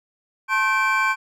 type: tone cluster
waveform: triangle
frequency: 877 / 1070 / 1541 / 2338 Hz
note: A5 / C6 / G6 / D7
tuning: -6 / +38 / -30 / -8 cents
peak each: -26 / -20 / -20 / -22 dBFS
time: 0.48-1.16 s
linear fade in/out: 50 ms
effects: none